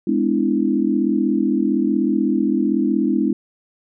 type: chord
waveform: sine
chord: E dominant seventh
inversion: first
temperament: equal with one note detuned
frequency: 207.7 / 252.6 / 293.7 / 329.6 Hz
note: G#3 / B3 / D4 / E4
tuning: 0 / +39 / 0 / 0 cents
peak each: -21 dBFS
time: 0.07-3.33 s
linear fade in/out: 5 ms
effects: none